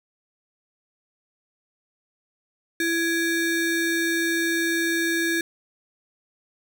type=ring-modulated tone; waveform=square; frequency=1000 Hz; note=B5; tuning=21 cents sharp; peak=-19 dBFS; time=2.8-5.41 s; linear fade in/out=2 ms; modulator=667 Hz; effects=none